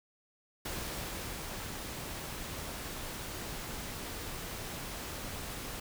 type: noise with ADSR envelope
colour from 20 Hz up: pink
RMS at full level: -38 dBFS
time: 0.65-5.8 s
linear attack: 6 ms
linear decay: 790 ms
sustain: -3 dB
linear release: 6 ms
effects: none